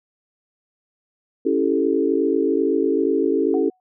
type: chord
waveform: sine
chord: A dominant seventh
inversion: first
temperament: equal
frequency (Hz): 277.2 / 329.6 / 392 / 440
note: C#4 / E4 / G4 / A4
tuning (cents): 0 / 0 / 0 / 0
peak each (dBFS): -22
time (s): 1.45-3.7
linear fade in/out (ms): 10
type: tone with exponential decay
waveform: sine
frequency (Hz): 740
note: F#5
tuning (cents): 0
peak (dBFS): -27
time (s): 3.54-3.8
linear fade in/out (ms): 1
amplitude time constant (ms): 56
effects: none